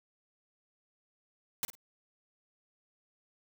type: noise with echo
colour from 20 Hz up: white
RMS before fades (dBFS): -32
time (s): 1.63-1.65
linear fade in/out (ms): 0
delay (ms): 51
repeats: 2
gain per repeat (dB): -13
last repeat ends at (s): 1.752
effects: none